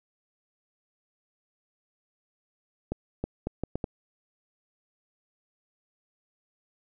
accelerating click train, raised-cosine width 2 ms, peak -16 dBFS, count 6, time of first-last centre 2.92-3.842 s, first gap 320 ms, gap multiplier 0.72, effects none

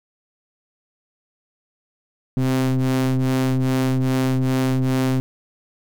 square ring-modulated tone, 65.41 Hz, C2, in tune, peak -15 dBFS, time 2.37-5.2 s, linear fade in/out 0 ms, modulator 195 Hz, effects none

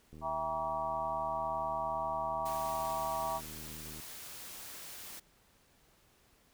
click train, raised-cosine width 3 ms, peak -39 dBFS, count 302, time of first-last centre 0.13-3.999 s, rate 77.8 Hz
sine chord, E diminished seventh, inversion none, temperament just, 659.3 / 791.1 / 949.3 / 1139.2 Hz, E5 / G5 / Bb5 / Db6, 0 / +16 / +31 / +47 cents, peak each -38 / -40 / -37 / -39 dBFS, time 0.21-3.41 s, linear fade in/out 50 ms
white noise, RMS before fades -47 dBFS, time 2.45-5.2 s, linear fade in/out 10 ms
effects pink hiss -67 dBFS RMS until 6.53 s

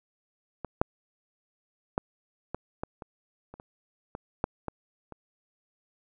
clicks, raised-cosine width 1 ms, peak -20 / -7 / -12 / -18 / -18 / -26 / -30 / -30 / -22 / -11 / -18 / -28 dBFS, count 12, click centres 0.647 / 0.815 / 1.979 / 2.546 / 2.835 / 3.022 / 3.54 / 3.599 / 4.151 / 4.441 / 4.683 / 5.123 s, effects none

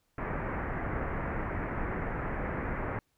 pink low-pass noise, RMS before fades -34 dBFS, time 0.18-2.99 s, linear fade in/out 2 ms, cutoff 2100 Hz, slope 48 dB/octave, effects pink hiss -75 dBFS RMS until 3.17 s

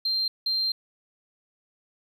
triangle tone bursts at uneven times, 4165 Hz, C8, 9 cents flat, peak -20 dBFS, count 2, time 0.05-0.28 / 0.46-0.72 s, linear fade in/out 5 ms, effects tanh soft clip ceiling -21 dBFS

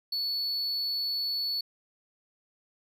triangle tone, 4430 Hz, C#8, 2 cents flat, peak -27 dBFS, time 0.12-1.61 s, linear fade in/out 5 ms, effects none

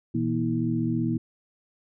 sine tone cluster, 120.4 / 163.7 / 238.8 / 322.5 Hz, B2 / E3 / A#3 / E4, -44 / -12 / +42 / -38 cents, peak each -29 / -30 / -27 / -29 dBFS, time 0.14-1.18 s, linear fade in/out 10 ms, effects none

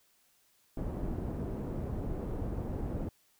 pink low-pass noise, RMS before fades -36 dBFS, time 0.77-3.09 s, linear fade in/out 5 ms, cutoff 470 Hz, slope 12 dB/octave, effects white hiss -69 dBFS RMS until 3.39 s

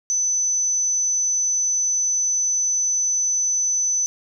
sine tone, 6030 Hz, F#8, 32 cents sharp, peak -18 dBFS, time 0.1-4.06 s, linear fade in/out 0 ms, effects none

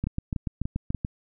two click trains, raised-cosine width 5 ms, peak -15 / -16 dBFS, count 8 / 4, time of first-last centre 0.04-1.049 / 0.07-0.947 s, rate 6.94 / 3.42 Hz, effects none

